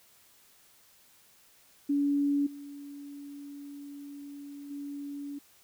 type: tone with level steps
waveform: sine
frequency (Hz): 284.8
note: C#4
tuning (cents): +47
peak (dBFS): -24 / -41 / -36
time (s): 1.89-5.39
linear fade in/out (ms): 10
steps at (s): 2.46 / 4.7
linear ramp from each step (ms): 10
effects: white hiss -61 dBFS RMS until 5.63 s